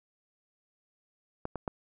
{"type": "clicks", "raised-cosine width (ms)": 1, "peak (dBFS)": [-20, -21, -18], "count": 3, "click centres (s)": [1.454, 1.557, 1.678], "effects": []}